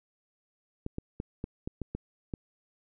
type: clicks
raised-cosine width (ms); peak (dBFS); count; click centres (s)
3; -21; 8; 0.864 / 0.984 / 1.201 / 1.441 / 1.675 / 1.817 / 1.95 / 2.338
effects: none